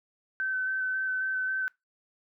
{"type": "tone with vibrato", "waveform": "sine", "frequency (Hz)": 1530, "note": "G6", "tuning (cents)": -42, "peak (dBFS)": -27, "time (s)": [0.4, 1.68], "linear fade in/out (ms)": 0, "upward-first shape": "square", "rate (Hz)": 3.7, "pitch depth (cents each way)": 12, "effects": ["noise-tail reverb RT60 0.2 s tail -23 dB re dry"]}